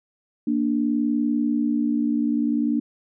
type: tone pair together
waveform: sine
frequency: 233.3 / 293.7 Hz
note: A#3 / D4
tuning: +2 / 0 cents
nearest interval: major third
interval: 398 cents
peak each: -22 dBFS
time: 0.47-2.8 s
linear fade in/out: 5 ms
effects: none